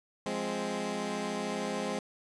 15% pulse chord, F minor, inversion none, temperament equal, 174.61 / 207.7 / 261.6 Hz, F3 / Ab3 / C4, 0 / 0 / 0 cents, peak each -34 / -28 / -31 dBFS, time 0.26-1.99 s, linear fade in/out 2 ms, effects resampled to 22050 Hz

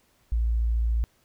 sine tone, 57.1 Hz, A#1, 35 cents flat, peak -21 dBFS, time 0.32-1.04 s, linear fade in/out 0 ms, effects pink hiss -65 dBFS RMS until 1.24 s

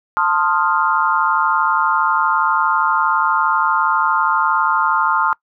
sine chord, F dominant seventh, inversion first, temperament equal with one note detuned, 889.2 / 1046.5 / 1244.5 / 1396.9 Hz, A5 / C6 / Eb6 / F6, +18 / 0 / 0 / 0 cents, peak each -19 dBFS, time 0.17-5.33 s, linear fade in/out 0 ms, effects noise-tail reverb RT60 0.1 s tail -23 dB re dry

